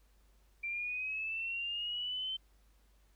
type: linear sweep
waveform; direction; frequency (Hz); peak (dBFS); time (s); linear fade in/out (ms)
sine; up; 2349 to 3097; -35; 0.63-2.37; 10
effects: added 50 Hz sine -64 dBFS peak until 3.15 s + pink hiss -73 dBFS RMS until 3.15 s